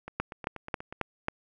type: two click trains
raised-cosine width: 0.5 ms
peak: -13 / -24 dBFS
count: 5 / 8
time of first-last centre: 0.2-1.284 / 0.08-0.925 s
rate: 3.69 / 8.28 Hz
effects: none